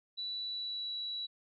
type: tone with pitch glide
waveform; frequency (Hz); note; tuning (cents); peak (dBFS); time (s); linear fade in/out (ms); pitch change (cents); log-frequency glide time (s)
sine; 3951 to 3921; B7 to B7; 0 to -13; -36; 0.17-1.27; 20; -13; 0.45-0.94
effects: none